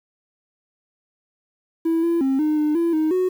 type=tone with pitch steps; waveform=triangle; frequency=328.5 / 337.7 / 268.1 / 305.8 / 301.8 / 337 / 312.7 / 368.2 Hz; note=E4 / E4 / C4 / D#4 / D4 / E4 / D#4 / F#4; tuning=-6 / +42 / +42 / -30 / +47 / +38 / +9 / -8 cents; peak=-14 dBFS; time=1.85-3.29 s; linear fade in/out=10 ms; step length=180 ms; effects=tanh soft clip ceiling -12 dBFS + 8-bit